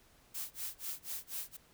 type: noise with tremolo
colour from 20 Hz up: blue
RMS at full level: -39 dBFS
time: 0.34-1.57 s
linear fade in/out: 10 ms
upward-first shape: sine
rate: 4.1 Hz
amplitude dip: 100%
effects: pink hiss -65 dBFS RMS until 1.73 s